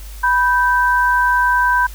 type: tone pair together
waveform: sine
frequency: 985 / 1554.8 Hz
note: B5 / G6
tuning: -5 / -15 cents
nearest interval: minor sixth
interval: 790 cents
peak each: -14 / -15 dBFS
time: 0.23-1.87 s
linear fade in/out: 10 ms
effects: added 50 Hz sine -30 dBFS peak until 1.94 s + white hiss -41 dBFS RMS until 1.94 s